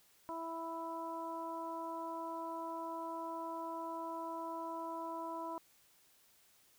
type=harmonic tone; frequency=329.6 Hz; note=E4; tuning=in tune; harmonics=1 / 2 / 3 / 4; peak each=-46 / -46 / -42 / -53 dBFS; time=0.29-5.58 s; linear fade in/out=0 ms; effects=white hiss -68 dBFS RMS until 6.78 s